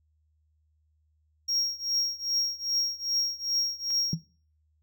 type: tone with tremolo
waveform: triangle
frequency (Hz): 5588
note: F8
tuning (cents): 0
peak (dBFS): -21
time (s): 1.48-4.15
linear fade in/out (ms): 10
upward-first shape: triangle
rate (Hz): 2.5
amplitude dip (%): 95
type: click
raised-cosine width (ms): 0.2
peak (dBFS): -30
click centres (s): 3.905
type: tone with exponential decay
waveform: sine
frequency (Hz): 162.7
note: E3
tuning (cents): -22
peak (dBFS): -21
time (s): 4.13-4.22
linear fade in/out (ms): 2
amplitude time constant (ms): 19
effects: noise-tail reverb RT60 0.5 s tail -24 dB re dry + added 77 Hz sine -66 dBFS peak until 4.82 s